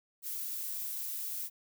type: noise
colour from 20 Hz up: violet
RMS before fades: -38 dBFS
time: 0.22-1.5 s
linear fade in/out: 50 ms
effects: none